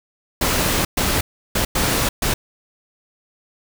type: noise bursts at uneven times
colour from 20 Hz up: pink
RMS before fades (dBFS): -19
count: 5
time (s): 0.41-0.85 / 0.97-1.21 / 1.55-1.65 / 1.75-2.09 / 2.22-2.34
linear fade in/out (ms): 5
effects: none